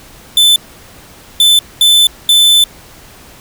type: tone bursts at uneven times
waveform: 45% pulse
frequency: 3520 Hz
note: A7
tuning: in tune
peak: -5 dBFS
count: 4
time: 0.37-0.56 / 1.4-1.59 / 1.81-2.07 / 2.29-2.64 s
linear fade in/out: 2 ms
effects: pink hiss -38 dBFS RMS until 3.4 s